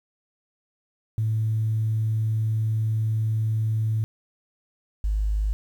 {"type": "tone pair in turn", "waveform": "sine", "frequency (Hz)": [110, 51.91], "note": ["A2", "G#1"], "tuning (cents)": [0, 0], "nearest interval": "octave + minor second", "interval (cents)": 1300, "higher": "first", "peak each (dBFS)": -20, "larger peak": "neither", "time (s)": [[1.18, 4.04], [5.04, 5.53]], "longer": "first", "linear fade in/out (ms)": 0, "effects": ["tanh soft clip ceiling -16 dBFS", "9-bit"]}